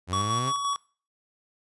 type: exponential sweep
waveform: sawtooth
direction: up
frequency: 87.7 to 140 Hz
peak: -25 dBFS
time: 0.07-0.53 s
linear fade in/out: 50 ms
type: tone with tremolo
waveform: square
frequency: 1128 Hz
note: C#6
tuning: 30 cents sharp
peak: -25 dBFS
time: 0.13-0.76 s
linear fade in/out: 0 ms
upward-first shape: square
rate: 5.8 Hz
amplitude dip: 35%
effects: noise-tail reverb RT60 0.4 s tail -21 dB re dry + resampled to 24000 Hz